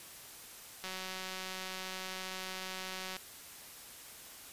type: click train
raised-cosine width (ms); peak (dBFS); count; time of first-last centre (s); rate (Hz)
0.2; -24; 436; 0.84-3.166; 187
effects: white hiss -51 dBFS RMS until 4.52 s + resampled to 32000 Hz